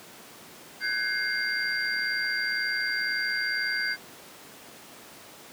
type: tone cluster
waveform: sine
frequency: 1524 / 1646 / 2116 / 4721 Hz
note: G6 / G#6 / C7 / D8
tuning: -49 / -16 / +19 / +8 cents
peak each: -30 / -32 / -32 / -32 dBFS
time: 0.8-3.97 s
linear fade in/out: 50 ms
effects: pink hiss -47 dBFS RMS until 5.52 s + high-pass 200 Hz 12 dB/octave